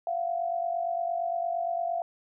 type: tone pair together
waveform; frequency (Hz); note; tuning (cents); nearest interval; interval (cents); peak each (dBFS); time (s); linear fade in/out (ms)
sine; 683 / 731.7; F5 / F#5; -39 / -20; minor second; 119; -28 / -33; 0.07-2.02; 2
effects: none